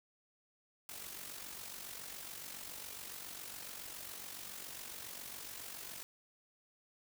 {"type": "noise with amplitude modulation", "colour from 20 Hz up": "white", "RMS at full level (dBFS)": -45, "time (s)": [0.89, 6.03], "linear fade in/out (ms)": 0, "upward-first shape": "sine", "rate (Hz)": 47.2, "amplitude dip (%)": 55, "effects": []}